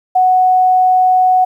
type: tone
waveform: sine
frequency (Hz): 740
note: F#5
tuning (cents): 0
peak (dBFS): -7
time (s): 0.15-1.45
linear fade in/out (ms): 10
effects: 8-bit